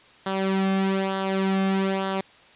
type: tone with flanger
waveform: sawtooth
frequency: 192.5 Hz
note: G3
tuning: 31 cents flat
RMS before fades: -24 dBFS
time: 0.26-2.21 s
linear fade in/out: 5 ms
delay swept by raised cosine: 0.41 to 2.11 ms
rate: 1.1 Hz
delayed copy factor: -0.65
effects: white hiss -52 dBFS RMS until 2.55 s + resampled to 8000 Hz